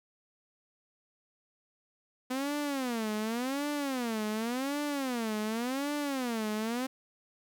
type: tone with vibrato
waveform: sawtooth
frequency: 250 Hz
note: B3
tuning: 21 cents sharp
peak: -27 dBFS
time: 2.3-6.87 s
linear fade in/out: 10 ms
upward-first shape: sine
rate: 0.89 Hz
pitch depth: 280 cents each way
effects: 11-bit